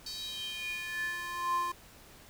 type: tone with high-pass filter sweep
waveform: square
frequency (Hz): 349.2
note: F4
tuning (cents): 0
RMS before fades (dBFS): -36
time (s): 0.06-1.72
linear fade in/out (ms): 5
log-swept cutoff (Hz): 4600 to 870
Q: 6.6
effects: pink hiss -55 dBFS RMS until 2.29 s